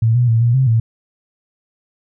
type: tone with pitch steps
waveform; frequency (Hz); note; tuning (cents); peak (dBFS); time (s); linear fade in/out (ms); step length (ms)
sine; 113.2 / 122.5 / 113.9 / 118.7 / 132.1 / 113.6; A2 / B2 / A#2 / A#2 / C3 / A#2; +50 / -14 / -40 / +32 / +17 / -44; -10; 0.02-0.8; 5; 130
effects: none